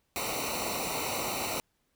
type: noise with comb filter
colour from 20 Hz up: pink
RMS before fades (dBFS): -33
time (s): 0.16-1.6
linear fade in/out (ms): 0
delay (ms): 0.6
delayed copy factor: -0.95
effects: pink hiss -75 dBFS RMS until 1.95 s